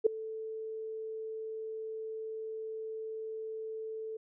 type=tone with ADSR envelope; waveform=sine; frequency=440.6 Hz; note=A4; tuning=2 cents sharp; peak=-17 dBFS; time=0.04-4.17 s; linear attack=24 ms; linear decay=4 ms; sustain=-20 dB; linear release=6 ms; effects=none